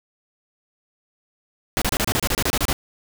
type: noise bursts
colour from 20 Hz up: pink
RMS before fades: -21 dBFS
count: 13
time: 1.77-2.729 s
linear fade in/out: 0 ms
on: 47 ms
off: 29 ms
effects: none